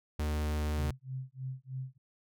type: tone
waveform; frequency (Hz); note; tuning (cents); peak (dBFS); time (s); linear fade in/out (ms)
45% pulse; 75.5; D2; +48; -30; 0.19-0.91; 5
type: tone with tremolo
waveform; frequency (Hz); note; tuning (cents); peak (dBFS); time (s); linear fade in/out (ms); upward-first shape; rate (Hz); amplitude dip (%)
sine; 130.81; C3; 0; -34; 0.77-1.98; 10; sine; 3.2; 100
effects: none